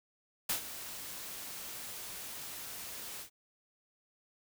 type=noise with ADSR envelope; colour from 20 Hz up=white; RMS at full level=-31 dBFS; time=0.49-3.3 s; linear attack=8 ms; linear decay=100 ms; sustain=-13 dB; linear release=100 ms; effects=none